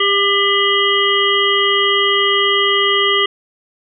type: harmonic tone with a mistuned harmonic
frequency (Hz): 399.1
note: G4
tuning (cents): +31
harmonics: 1 / 3 / 5 / 7 / 8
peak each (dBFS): -18 / -18 / -18 / -18 / -18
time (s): 0-3.26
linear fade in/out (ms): 5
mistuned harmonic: 7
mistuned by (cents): +63
effects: none